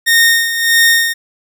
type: tone with tremolo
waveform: sawtooth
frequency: 1843 Hz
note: A#6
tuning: 20 cents flat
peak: -3 dBFS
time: 0.06-1.14 s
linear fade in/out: 20 ms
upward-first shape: sine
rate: 1.6 Hz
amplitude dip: 65%
effects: none